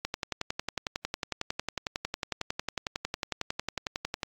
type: click train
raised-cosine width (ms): 0.2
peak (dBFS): -13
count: 47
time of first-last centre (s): 0.05-4.232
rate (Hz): 11
effects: AAC 64 kbps